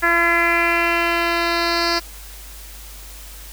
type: tone with low-pass filter sweep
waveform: 10% pulse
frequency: 340 Hz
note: F4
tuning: 46 cents flat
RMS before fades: -18 dBFS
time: 0.02-2 s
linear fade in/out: 20 ms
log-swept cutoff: 1800 to 4800 Hz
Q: 4
effects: added 50 Hz sine -37 dBFS peak until 3.52 s + white hiss -40 dBFS RMS until 3.52 s